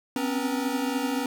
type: tone cluster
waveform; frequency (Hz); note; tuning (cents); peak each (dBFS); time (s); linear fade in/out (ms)
square; 253.2 / 263.2 / 276.8 / 484 / 928; B3 / C4 / C#4 / B4 / A#5; +43 / +10 / -2 / -35 / -8; -31 / -35 / -30 / -35 / -38; 0.16-1.26; 2
effects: none